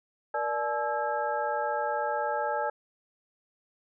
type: tone cluster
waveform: sine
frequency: 473 / 589 / 856 / 1319 / 1619 Hz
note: A#4 / D5 / A5 / E6 / G#6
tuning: +25 / +5 / -48 / +1 / -45 cents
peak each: -36 / -32 / -30 / -36 / -37 dBFS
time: 0.34-2.7 s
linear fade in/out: 5 ms
effects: none